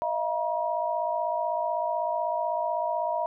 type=tone cluster; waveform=sine; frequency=629 / 685 / 954 Hz; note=D#5 / F5 / A#5; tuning=+19 / -34 / +40 cents; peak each=-30 / -30 / -29 dBFS; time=0.02-3.26 s; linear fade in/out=0 ms; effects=none